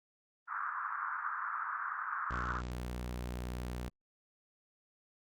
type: band-pass noise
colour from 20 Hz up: pink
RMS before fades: -38 dBFS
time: 0.47-2.62 s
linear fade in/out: 50 ms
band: 1100 to 1500 Hz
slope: 48 dB/octave
type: tone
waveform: sawtooth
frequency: 61.1 Hz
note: B1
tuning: 18 cents flat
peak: -34 dBFS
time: 2.3-3.89 s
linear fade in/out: 10 ms
effects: Opus 24 kbps